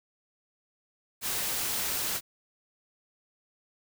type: noise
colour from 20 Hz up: white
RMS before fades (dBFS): -31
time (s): 1.21-2.21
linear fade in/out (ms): 50
effects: none